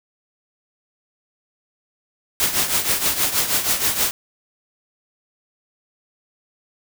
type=noise with tremolo; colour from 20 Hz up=white; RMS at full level=-17 dBFS; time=2.4-4.11 s; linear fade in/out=0 ms; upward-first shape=triangle; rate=6.3 Hz; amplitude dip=75%; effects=none